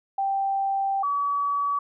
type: tone pair in turn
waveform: sine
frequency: 784 / 1139.4 Hz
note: G5 / C#6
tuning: 0 / +47 cents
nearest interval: tritone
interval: 647 cents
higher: second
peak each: -22 dBFS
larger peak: neither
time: 0.18-1.03 / 1.03-1.79 s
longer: first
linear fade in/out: 5 ms
effects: none

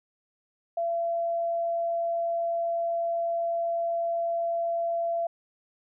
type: tone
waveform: sine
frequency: 677 Hz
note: E5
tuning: 46 cents sharp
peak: -25 dBFS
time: 0.77-5.27 s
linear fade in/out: 5 ms
effects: none

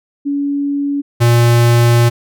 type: tone pair in turn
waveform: sine / square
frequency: 283.6 / 118.59 Hz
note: C#4 / A#2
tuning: +40 / +30 cents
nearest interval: octave + minor third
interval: 1510 cents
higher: first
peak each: -14 / -8 dBFS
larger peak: second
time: 0.25-1.02 / 1.2-2.1 s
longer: second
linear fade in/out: 20 ms
effects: none

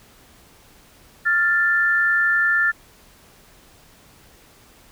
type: tone pair together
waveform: sine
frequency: 1396.9 / 1765.9 Hz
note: F6 / A6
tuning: 0 / +6 cents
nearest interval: major third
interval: 406 cents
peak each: -20 / -17 dBFS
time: 1.25-2.72 s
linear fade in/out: 20 ms
effects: pink hiss -51 dBFS RMS until 4.91 s

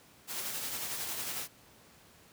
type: noise with tremolo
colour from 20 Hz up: white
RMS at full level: -36 dBFS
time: 0.27-1.48 s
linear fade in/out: 50 ms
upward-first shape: sine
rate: 11 Hz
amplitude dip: 35%
effects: pink hiss -59 dBFS RMS until 2.32 s + high-pass 80 Hz 12 dB/octave

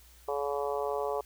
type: harmonic tone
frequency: 142.4 Hz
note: C#3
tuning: 47 cents sharp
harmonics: 3 / 4 / 5 / 6 / 7 / 8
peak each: -33 / -35 / -37 / -39 / -40 / -41 dBFS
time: 0.28-1.21 s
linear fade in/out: 5 ms
effects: added 60 Hz sine -56 dBFS peak until 1.25 s + white hiss -59 dBFS RMS until 1.25 s

